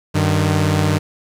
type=tone pair together; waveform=sawtooth; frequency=95.79 / 152.5 Hz; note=G2 / D#3; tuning=-39 / -34 cents; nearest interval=minor sixth; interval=805 cents; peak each=-13 dBFS; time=0.14-0.99 s; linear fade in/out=20 ms; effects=low-pass 11000 Hz 12 dB/octave + 8-bit